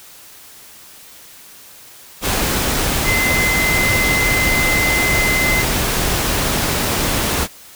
sine tone in noise, 2059 Hz, C7, 28 cents flat, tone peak -16 dBFS, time 3.04-5.65 s, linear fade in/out 50 ms, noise pink, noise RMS -18 dBFS, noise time 2.21-7.48 s, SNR -1 dB, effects white hiss -41 dBFS RMS until 7.75 s

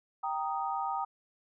sine chord, Eb major, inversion first, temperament equal, 784 / 932.3 / 1244.5 Hz, G5 / Bb5 / Eb6, 0 / 0 / 0 cents, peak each -34 / -35 / -36 dBFS, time 0.23-1.05 s, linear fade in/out 10 ms, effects none

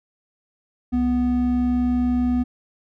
triangle tone pair together, 65.48 / 246.9 Hz, C2 / B3, +2 / 0 cents, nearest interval octave + major seventh, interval 2298 cents, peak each -25 / -16 dBFS, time 0.92-2.44 s, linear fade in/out 20 ms, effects none

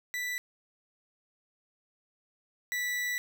40% pulse tone pair in turn, 1975.5 / 1964.6 Hz, B6 / B6, 0 / -10 cents, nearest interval unison, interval 10 cents, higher first, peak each -31 / -29 dBFS, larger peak second, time 0.14-0.38 / 2.72-3.18 s, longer second, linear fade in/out 0 ms, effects none

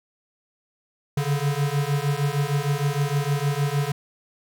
square beating tone pair, 140 / 146.5 Hz, C#3 / D3, +18 / -4 cents, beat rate 6.5 Hz, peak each -25 dBFS, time 1.17-3.92 s, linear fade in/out 5 ms, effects none

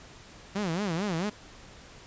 sawtooth tone with vibrato, 184.1 Hz, F#3, 8 cents flat, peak -24 dBFS, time 0.55-1.3 s, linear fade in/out 10 ms, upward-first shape sine, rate 4.5 Hz, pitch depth 240 cents each way, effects pink hiss -50 dBFS RMS until 2.06 s + resampled to 16000 Hz

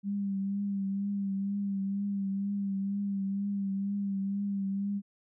sine tone with vibrato, 198.2 Hz, G3, 19 cents sharp, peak -29 dBFS, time 0.03-5.02 s, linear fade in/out 50 ms, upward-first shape triangle, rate 2.1 Hz, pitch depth 39 cents each way, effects none

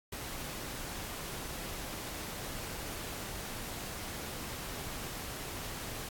pink noise, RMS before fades -41 dBFS, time 0.12-6.09 s, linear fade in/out 5 ms, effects AAC 64 kbps

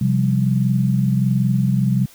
sine chord, C suspended fourth, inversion none, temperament equal, 130.81 / 174.61 / 196 Hz, C3 / F3 / G3, 0 / 0 / 0 cents, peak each -17 / -22 / -19 dBFS, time 0.01-2.06 s, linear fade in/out 5 ms, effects white hiss -47 dBFS RMS until 2.14 s

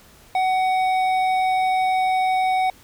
sine tone with hard clipping, 749 Hz, F#5, 21 cents sharp, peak -19 dBFS, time 0.35-2.7 s, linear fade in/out 2 ms, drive 9 dB, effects pink hiss -50 dBFS RMS until 2.83 s

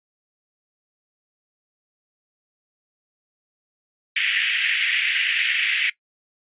pink band-pass noise, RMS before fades -22 dBFS, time 4.16-5.9 s, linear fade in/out 5 ms, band 1800 to 3200 Hz, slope 48 dB/octave, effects noise-tail reverb RT60 0.1 s tail -19 dB re dry + resampled to 8000 Hz

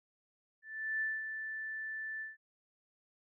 sine tone with ADSR envelope, 1760 Hz, A6, in tune, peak -31 dBFS, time 0.62-2.37 s, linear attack 390 ms, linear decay 210 ms, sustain -7 dB, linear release 160 ms, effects none

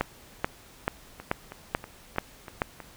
two click trains, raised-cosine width 0.5 ms, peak -24 / -9 dBFS, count 6 / 7, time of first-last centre 1.2-2.803 / 0.01-2.619 s, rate 3.12 / 2.3 Hz, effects pink hiss -52 dBFS RMS until 2.96 s

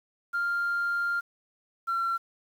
sine tone pair in turn, 1396.9 / 1360.3 Hz, F6 / F6, 0 / -46 cents, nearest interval unison, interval 46 cents, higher first, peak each -24 dBFS, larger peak neither, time 0.33-1.21 / 1.87-2.18 s, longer first, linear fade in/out 20 ms, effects tanh soft clip ceiling -22 dBFS + 9-bit

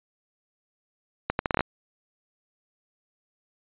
accelerating click train, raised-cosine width 0.5 ms, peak -8 dBFS, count 8, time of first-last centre 1.3-1.607 s, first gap 91 ms, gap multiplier 0.74, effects resampled to 8000 Hz

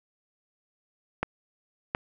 clicks, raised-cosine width 0.5 ms, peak -11 dBFS, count 2, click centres 1.23 / 1.949 s, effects none

